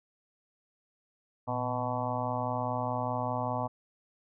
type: harmonic tone with a mistuned harmonic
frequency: 124.9 Hz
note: B2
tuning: 20 cents sharp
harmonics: 1 / 2 / 4 / 5 / 6 / 7 / 8 / 9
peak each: -36 / -38 / -41 / -36 / -38 / -36 / -39 / -40 dBFS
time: 1.47-3.68 s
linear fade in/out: 20 ms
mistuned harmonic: 1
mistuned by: -99 cents
effects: none